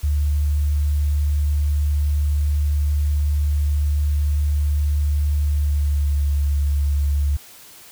sine tone with pitch glide, 73.42 to 71.7 Hz, D2 to D2, 0 to -41 cents, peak -16 dBFS, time 0.03-7.37 s, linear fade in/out 10 ms, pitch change -41 cents, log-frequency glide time 5.48-6.26 s, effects white hiss -44 dBFS RMS until 7.91 s

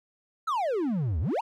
triangle exponential two-way sweep, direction down then up, 1374 to 70.6 to 1019 Hz, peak -23 dBFS, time 0.47-1.41 s, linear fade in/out 10 ms, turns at 1.2 s, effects none

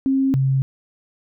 sine tone pair in turn, 268.3 / 134.15 Hz, C4 / C3, +44 / +44 cents, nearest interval octave, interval 1200 cents, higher first, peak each -15 dBFS, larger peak neither, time 0.06-0.34 / 0.34-0.62 s, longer neither, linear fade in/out 0 ms, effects none

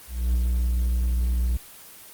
triangle tone with ADSR envelope, 60.5 Hz, B1, 35 cents flat, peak -16 dBFS, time 0.07-1.57 s, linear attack 270 ms, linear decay 43 ms, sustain -2 dB, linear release 5 ms, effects white hiss -45 dBFS RMS until 2.13 s + Opus 24 kbps

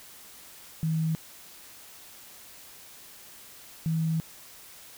sine tone pair in turn, 160 / 161.39 Hz, D#3 / E3, +49 / -36 cents, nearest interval unison, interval 15 cents, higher second, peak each -24 dBFS, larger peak neither, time 0.83-1.15 / 3.86-4.2 s, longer second, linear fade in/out 0 ms, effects white hiss -49 dBFS RMS until 4.97 s

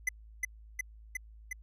square tone with echo, 2029 Hz, B6, 46 cents sharp, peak -27 dBFS, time 0.07-0.09 s, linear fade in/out 5 ms, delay 360 ms, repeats 4, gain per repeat -2 dB, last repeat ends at 1.53 s, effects added 54 Hz sine -50 dBFS peak until 1.62 s + resampled to 32000 Hz

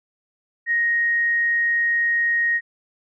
sine tone, 1872 Hz, A#6, 7 cents sharp, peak -17 dBFS, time 0.66-2.61 s, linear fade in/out 50 ms, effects none

